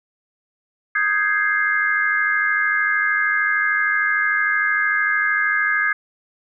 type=chord; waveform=sine; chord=Ab major seventh; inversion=second; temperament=equal; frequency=1244.5 / 1568 / 1661.2 / 2093 Hz; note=Eb6 / G6 / Ab6 / C7; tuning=0 / 0 / 0 / 0 cents; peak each=-25 / -24 / -19 / -23 dBFS; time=0.95-5.93 s; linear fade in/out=5 ms; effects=none